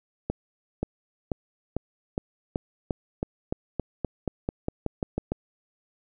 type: accelerating click train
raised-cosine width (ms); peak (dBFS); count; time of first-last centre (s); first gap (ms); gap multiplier
2; -13; 18; 0.3-5.32; 530; 0.92
effects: none